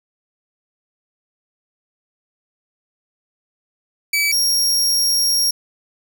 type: tone pair in turn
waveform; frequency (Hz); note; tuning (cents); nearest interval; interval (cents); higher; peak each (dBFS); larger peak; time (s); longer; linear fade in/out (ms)
sawtooth; 2296 / 5585; D7 / F8; -40 / -1; octave + minor third; 1539; second; -12; neither; 4.13-4.32 / 4.32-5.51; second; 5
effects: none